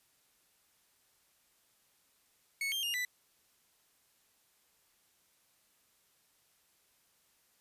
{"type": "tone with pitch steps", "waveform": "40% pulse", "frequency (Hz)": [2209, 3178, 2832, 1985], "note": ["C#7", "G7", "F7", "B6"], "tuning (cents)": [-7, 23, 23, 8], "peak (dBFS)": -32, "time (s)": [2.61, 3.05], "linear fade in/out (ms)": 2, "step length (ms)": 110, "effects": ["white hiss -71 dBFS RMS until 7.6 s", "resampled to 32000 Hz"]}